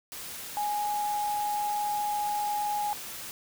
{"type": "tone in noise", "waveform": "sine", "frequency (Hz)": 830.6, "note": "G#5", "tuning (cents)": 0, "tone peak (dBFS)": -27, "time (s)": [0.57, 2.93], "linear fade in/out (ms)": 0, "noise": "white", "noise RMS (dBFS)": -40, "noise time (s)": [0.12, 3.31], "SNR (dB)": 10, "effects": []}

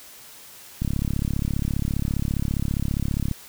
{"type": "click train", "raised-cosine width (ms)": 5, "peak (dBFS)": -12, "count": 88, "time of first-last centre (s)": [0.82, 3.313], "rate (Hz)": 34.9, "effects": ["white hiss -45 dBFS RMS until 3.48 s"]}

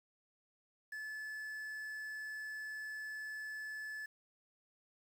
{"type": "tone with quantisation", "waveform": "triangle", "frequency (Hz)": 1729, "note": "A6", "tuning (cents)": -31, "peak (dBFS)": -40, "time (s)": [0.92, 4.06], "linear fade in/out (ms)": 5, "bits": 10, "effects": []}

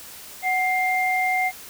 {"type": "tone pair together", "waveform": "sine", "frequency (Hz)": [743.9, 2104], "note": ["F#5", "C7"], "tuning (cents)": [9, 9], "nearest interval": "octave + tritone", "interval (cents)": 1800, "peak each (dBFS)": -22, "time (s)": [0.42, 1.52], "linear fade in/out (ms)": 50, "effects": ["white hiss -41 dBFS RMS until 1.69 s"]}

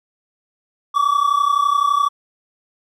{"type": "tone pair together", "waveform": "triangle", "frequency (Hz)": [1132, 1163.8], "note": ["C#6", "D6"], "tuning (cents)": [36, -16], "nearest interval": "unison", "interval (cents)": 48, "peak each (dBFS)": -15, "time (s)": [0.94, 2.09], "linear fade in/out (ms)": 20, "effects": []}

